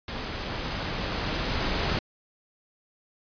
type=noise with level ramp; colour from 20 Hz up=pink; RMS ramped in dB=-34 to -26 dBFS; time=0.08-1.99 s; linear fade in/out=2 ms; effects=resampled to 11025 Hz